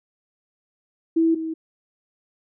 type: tone pair in turn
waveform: sine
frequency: 327.3 / 321.7 Hz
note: E4 / E4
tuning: -12 / -42 cents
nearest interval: unison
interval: 30 cents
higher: first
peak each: -15 / -25 dBFS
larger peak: first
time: 1.16-1.35 / 1.35-1.54 s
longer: neither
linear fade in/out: 10 ms
effects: none